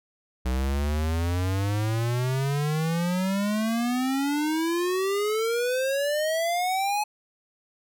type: exponential sweep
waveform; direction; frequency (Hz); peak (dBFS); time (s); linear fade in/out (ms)
square; up; 62.1 to 850; -24; 0.45-7.04; 10
effects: none